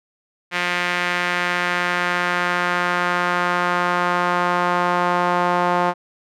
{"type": "tone with band-pass filter sweep", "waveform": "sawtooth", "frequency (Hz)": 177, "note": "F3", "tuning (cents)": 23, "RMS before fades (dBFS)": -20, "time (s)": [0.51, 5.94], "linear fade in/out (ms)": 50, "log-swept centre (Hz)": [2100, 920], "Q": 1.7, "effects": []}